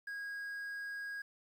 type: tone with quantisation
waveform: triangle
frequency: 1640 Hz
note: G#6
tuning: 22 cents flat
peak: -38 dBFS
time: 0.07-1.22 s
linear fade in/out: 5 ms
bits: 11
effects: none